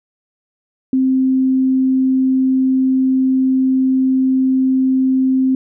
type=tone; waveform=sine; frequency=261.7 Hz; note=C4; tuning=in tune; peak=-11 dBFS; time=0.93-5.55 s; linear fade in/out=2 ms; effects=none